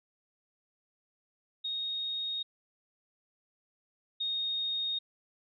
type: tone pair in turn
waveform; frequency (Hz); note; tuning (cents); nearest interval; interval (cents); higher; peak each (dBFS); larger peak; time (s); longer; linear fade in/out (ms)
sine; 3729 / 3714; A#7 / A#7; 0 / -7; unison; 7; first; -32 / -30; second; 1.64-2.43 / 4.2-4.99; neither; 10
effects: none

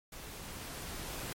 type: noise with level ramp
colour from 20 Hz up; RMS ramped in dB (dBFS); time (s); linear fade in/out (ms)
pink; -47 to -40; 0.12-1.33; 5
effects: MP3 64 kbps

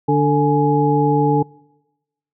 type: tone cluster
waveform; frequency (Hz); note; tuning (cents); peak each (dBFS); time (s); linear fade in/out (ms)
sine; 147.3 / 291.9 / 443.8 / 837; D3 / D4 / A4 / G#5; +6 / -10 / +15 / +13; -18; 0.08-1.43; 10
effects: noise-tail reverb RT60 1.0 s tail -26 dB re dry

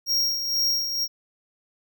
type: tone with tremolo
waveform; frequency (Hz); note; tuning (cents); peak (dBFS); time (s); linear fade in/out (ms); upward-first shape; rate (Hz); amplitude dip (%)
square; 5588; F8; 0; -20; 0.06-1.08; 50; sine; 2.1; 55
effects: none

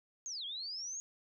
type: linear two-way sweep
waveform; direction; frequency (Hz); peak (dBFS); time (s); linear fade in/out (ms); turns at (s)
sine; down then up; 6690 to 3180 to 6690; -39; 0.26-1; 0; 0.45
effects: none

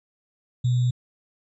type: tone with sample-and-hold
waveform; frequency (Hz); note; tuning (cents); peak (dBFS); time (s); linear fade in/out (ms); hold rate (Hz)
sine; 123.47; B2; 0; -18; 0.64-0.91; 10; 3675
effects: resampled to 22050 Hz

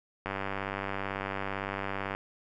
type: click train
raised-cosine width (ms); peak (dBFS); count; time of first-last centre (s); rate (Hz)
0.5; -18; 186; 0.26-2.15; 97.9
effects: none

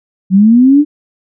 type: linear sweep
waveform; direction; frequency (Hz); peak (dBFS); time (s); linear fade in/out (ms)
sine; up; 182.2 to 302.6; -3; 0.3-0.85; 50
effects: none

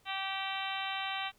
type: harmonic tone with a mistuned harmonic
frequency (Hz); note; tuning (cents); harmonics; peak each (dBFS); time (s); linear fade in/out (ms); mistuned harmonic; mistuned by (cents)
387.6; G4; -20; 2 / 3 / 4 / 5 / 6 / 7 / 8 / 9 / 10; -39 / -42 / -44 / -44 / -43 / -42 / -42 / -46 / -46; 0.05-1.32; 50; 9; +41
effects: pink hiss -68 dBFS RMS until 1.38 s

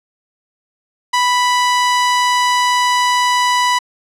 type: tone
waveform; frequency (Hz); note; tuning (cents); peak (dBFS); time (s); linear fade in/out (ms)
sawtooth; 987.8; B5; 0; -8; 1.13-3.79; 10
effects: low-pass 8000 Hz 12 dB/octave

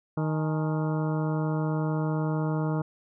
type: harmonic tone with a mistuned harmonic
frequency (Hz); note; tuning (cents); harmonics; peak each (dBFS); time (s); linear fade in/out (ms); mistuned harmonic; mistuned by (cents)
155.56; D#3; 0; 1 / 2 / 3 / 4 / 5 / 6 / 7 / 8 / 9; -26 / -32 / -36 / -38 / -40 / -42 / -43 / -44 / -45; 0.17-2.82; 5; 5; +120
effects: none

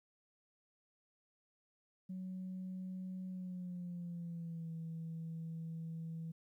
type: tone with pitch glide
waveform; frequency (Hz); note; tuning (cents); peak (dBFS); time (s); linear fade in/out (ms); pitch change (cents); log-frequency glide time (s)
sine; 185.6 to 163.45; F#3 to E3; +6 to -14; -40; 2.09-6.32; 10; -220; 3.28-4.71
effects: tanh soft clip ceiling -38 dBFS + 13-bit

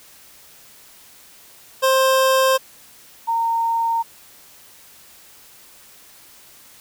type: tone pair in turn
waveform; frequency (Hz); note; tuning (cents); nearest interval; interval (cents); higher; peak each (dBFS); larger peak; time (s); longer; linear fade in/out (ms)
25% pulse / sine; 527 / 918.7; C5 / A#5; +12 / -25; minor seventh; 963; second; -10 / -17; first; 1.82-2.58 / 3.27-4.03; neither; 20
effects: white hiss -47 dBFS RMS until 6.8 s

